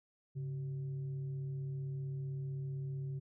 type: tone with frequency modulation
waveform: sine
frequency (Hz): 138.3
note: C#3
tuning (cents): -4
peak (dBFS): -37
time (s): 0.35-3.2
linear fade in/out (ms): 20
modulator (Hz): 241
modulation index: 0.28
effects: none